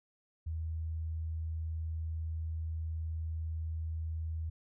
sine tone, 80.4 Hz, E2, 43 cents flat, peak -34 dBFS, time 0.46-4.5 s, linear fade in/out 10 ms, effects none

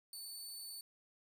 20% pulse tone, 4491 Hz, C#8, 22 cents sharp, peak -40 dBFS, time 0.13-0.81 s, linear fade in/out 2 ms, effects 11-bit

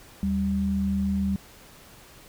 sine tone pair together, 77.78 / 196 Hz, D#2 / G3, 0 / 0 cents, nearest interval octave + major third, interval 1600 cents, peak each -30 / -23 dBFS, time 0.23-1.36 s, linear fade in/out 0 ms, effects pink hiss -50 dBFS RMS until 2.28 s

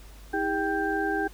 sine tone cluster, 320.3 / 403.5 / 783 / 1577 Hz, E4 / G#4 / G5 / G6, -50 / -50 / -2 / +10 cents, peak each -30 dBFS, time 0.33-1.28 s, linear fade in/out 10 ms, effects added 50 Hz sine -45 dBFS peak until 1.33 s + pink hiss -53 dBFS RMS until 1.33 s

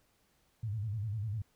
sine tone with vibrato, 106.3 Hz, G#2, 41 cents sharp, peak -33 dBFS, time 0.63-1.42 s, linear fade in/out 5 ms, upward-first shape square, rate 10 Hz, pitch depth 110 cents each way, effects pink hiss -72 dBFS RMS until 1.55 s

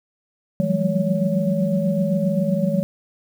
sine tone cluster, 163.4 / 183 / 190.8 / 210 / 563 Hz, E3 / F#3 / G3 / G#3 / C#5, -15 / -19 / -47 / +19 / +27 cents, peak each -24 dBFS, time 0.6-2.83 s, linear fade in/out 0 ms, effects 8-bit

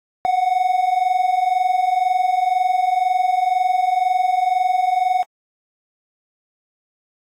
triangle tone pair together, 722 / 744 Hz, F#5 / F#5, -43 / +9 cents, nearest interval minor second, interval 52 cents, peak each -18 / -15 dBFS, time 0.25-5.23 s, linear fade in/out 0 ms, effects AAC 48 kbps

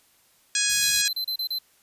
harmonic tone, 830.6 Hz, G#5, in tune, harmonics 2 / 3 / 4 / 5 / 6 / 7 / 8 / 9 / 10, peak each -30 / -30 / -30 / -30 / -30 / -30 / -30 / -30 / -30 dBFS, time 0.55-1.08 s, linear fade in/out 2 ms
white band-stop noise, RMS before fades -31 dBFS, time 0.69-1.02 s, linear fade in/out 10 ms, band 190 to 4900 Hz, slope 24 dB/octave
square tone bursts, 4074 Hz, C8, 47 cents flat, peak -26 dBFS, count 7, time 0.82-1.587 s, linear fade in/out 5 ms, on 83 ms, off 31 ms
effects white hiss -61 dBFS RMS until 1.82 s + resampled to 32000 Hz

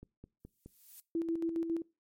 click train, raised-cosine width 3 ms, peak -36 dBFS, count 4, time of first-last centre 0.03-0.66 s, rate 4.76 Hz
violet noise with exponential growth, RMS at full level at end -47 dBFS, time 0.4-1 s, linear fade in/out 2 ms, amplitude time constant 130 ms
sine tone with tremolo, 331.3 Hz, E4, 9 cents sharp, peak -29 dBFS, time 1.15-1.82 s, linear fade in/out 2 ms, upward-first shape square, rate 7.3 Hz, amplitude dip 50%
effects noise-tail reverb RT60 0.3 s tail -23 dB re dry + MP3 64 kbps

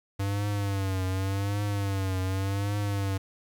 square tone with vibrato, 98 Hz, G2, in tune, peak -27 dBFS, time 0.19-3.18 s, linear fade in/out 10 ms, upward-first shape triangle, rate 0.87 Hz, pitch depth 93 cents each way, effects 10-bit

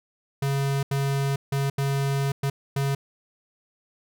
square tone bursts at uneven times, 138.4 Hz, C#3, 2 cents flat, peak -23 dBFS, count 6, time 0.42-0.83 / 0.91-1.36 / 1.52-1.7 / 1.78-2.32 / 2.43-2.5 / 2.76-2.95 s, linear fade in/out 5 ms, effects none

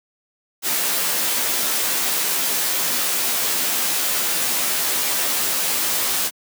white noise with comb filter, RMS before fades -21 dBFS, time 0.62-6.31 s, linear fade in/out 50 ms, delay 14 ms, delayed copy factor -0.7, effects high-pass 200 Hz 12 dB/octave

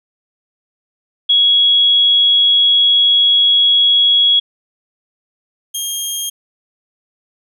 sine / 15% pulse tone pair in turn, 3333 / 3227 Hz, G#7 / G7, +5 / +50 cents, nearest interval minor second, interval 55 cents, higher first, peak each -8 / -12 dBFS, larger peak first, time 1.29-4.4 / 5.74-6.3 s, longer first, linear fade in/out 10 ms, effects none

